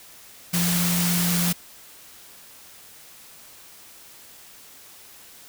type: tone in noise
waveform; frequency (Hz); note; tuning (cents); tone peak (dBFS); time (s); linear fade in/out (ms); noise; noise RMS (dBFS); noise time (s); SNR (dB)
sine; 174.61; F3; 0; -22; 0.53-1.53; 10; white; -25; 0.53-1.53; 0
effects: white hiss -47 dBFS RMS until 5.48 s